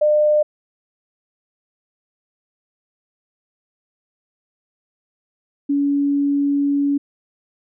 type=tone pair in turn; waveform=sine; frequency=602 / 283.4 Hz; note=D5 / C#4; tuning=+43 / +38 cents; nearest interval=octave + minor second; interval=1305 cents; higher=first; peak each=-12 / -15 dBFS; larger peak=first; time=0.01-0.43 / 5.69-6.98 s; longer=second; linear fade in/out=10 ms; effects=none